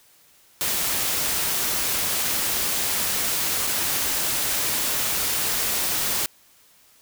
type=noise with dropouts; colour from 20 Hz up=white; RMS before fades=-24 dBFS; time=0.61-6.26 s; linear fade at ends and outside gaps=0 ms; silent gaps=3.669-3.673 s; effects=white hiss -56 dBFS RMS until 7.01 s